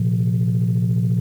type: chord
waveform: sine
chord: Bb suspended second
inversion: none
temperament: equal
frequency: 116.54 / 130.81 / 174.61 Hz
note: Bb2 / C3 / F3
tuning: 0 / 0 / 0 cents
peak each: -17 / -22 / -19 dBFS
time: 0-1.2 s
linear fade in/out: 5 ms
effects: tanh soft clip ceiling -11 dBFS + 8-bit